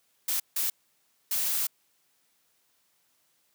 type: noise bursts at uneven times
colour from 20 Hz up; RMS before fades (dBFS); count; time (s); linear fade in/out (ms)
blue; -28; 3; 0.28-0.4 / 0.56-0.7 / 1.31-1.67; 5
effects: white hiss -70 dBFS RMS until 3.54 s + high-pass 100 Hz 12 dB/octave